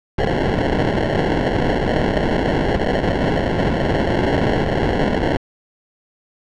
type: noise with sample-and-hold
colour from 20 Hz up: violet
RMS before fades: -18 dBFS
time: 0.18-5.37 s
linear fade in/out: 5 ms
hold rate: 1225 Hz
effects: low-pass 3000 Hz 12 dB/octave